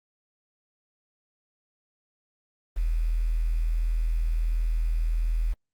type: tone with quantisation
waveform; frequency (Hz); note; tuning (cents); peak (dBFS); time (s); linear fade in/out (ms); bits
sine; 40.72; E1; -20; -22; 2.76-5.54; 20; 8
effects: Opus 32 kbps